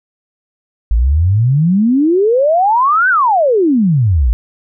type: exponential two-way sweep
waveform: sine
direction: up then down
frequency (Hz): 51.9 to 1568 to 51.9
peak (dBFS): -8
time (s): 0.91-4.33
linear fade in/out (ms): 0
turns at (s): 3.09
effects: none